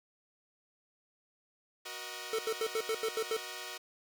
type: chord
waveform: 5% pulse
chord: D# minor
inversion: first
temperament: equal with one note detuned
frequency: 370 / 477.1 / 622.3 Hz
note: F#4 / A#4 / D#5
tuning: 0 / +40 / 0 cents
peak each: -34 dBFS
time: 1.85-3.78 s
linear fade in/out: 10 ms
type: tone bursts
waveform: square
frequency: 443.9 Hz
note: A4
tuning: 15 cents sharp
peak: -31 dBFS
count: 8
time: 2.33-3.367 s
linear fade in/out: 2 ms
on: 57 ms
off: 83 ms
effects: none